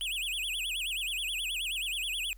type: tone with vibrato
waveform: square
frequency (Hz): 2916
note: F#7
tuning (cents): -26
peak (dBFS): -32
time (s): 0.01-2.33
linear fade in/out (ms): 0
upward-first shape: sine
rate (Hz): 9.4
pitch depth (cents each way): 290
effects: added 43 Hz sine -48 dBFS peak until 2.37 s + white hiss -66 dBFS RMS until 2.37 s